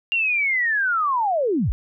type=linear sweep; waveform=sine; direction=down; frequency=2800 to 32.26 Hz; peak=-18 dBFS; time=0.12-1.72 s; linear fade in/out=0 ms; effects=none